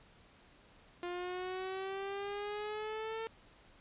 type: exponential sweep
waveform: sawtooth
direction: up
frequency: 350.6 to 451.5 Hz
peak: -34 dBFS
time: 1.03-3.27 s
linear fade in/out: 0 ms
effects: pink hiss -62 dBFS RMS until 3.8 s + resampled to 8000 Hz